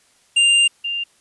square / sine tone pair in turn, 2794 / 2794 Hz, F7 / F7, 0 / 0 cents, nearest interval unison, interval 0 cents, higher neither, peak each -12 / -21 dBFS, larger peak first, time 0.36-0.68 / 0.84-1.04 s, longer first, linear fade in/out 10 ms, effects white hiss -57 dBFS RMS until 1.2 s + resampled to 24000 Hz

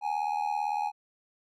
triangle tone with amplitude modulation, 830.6 Hz, G#5, in tune, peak -22 dBFS, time 0.01-0.92 s, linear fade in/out 50 ms, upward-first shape sine, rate 77.9 Hz, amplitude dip 80%, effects none

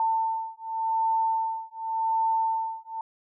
sine beating tone pair, 895 / 895.88 Hz, A5 / A5, +29 / +31 cents, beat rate 0.88 Hz, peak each -27 dBFS, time 0-3.01 s, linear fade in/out 2 ms, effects none

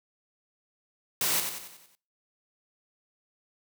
white noise with echo, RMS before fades -27 dBFS, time 1.21-1.4 s, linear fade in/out 2 ms, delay 92 ms, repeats 6, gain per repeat -6 dB, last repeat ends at 1.952 s, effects noise-tail reverb RT60 0.4 s tail -23 dB re dry + high-pass 100 Hz 12 dB/octave

